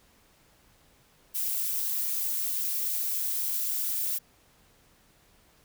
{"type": "noise with amplitude modulation", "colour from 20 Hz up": "violet", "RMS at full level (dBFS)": -27, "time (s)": [1.34, 4.19], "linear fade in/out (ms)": 20, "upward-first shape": "sine", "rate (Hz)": 223, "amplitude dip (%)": 60, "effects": ["pink hiss -62 dBFS RMS until 5.64 s"]}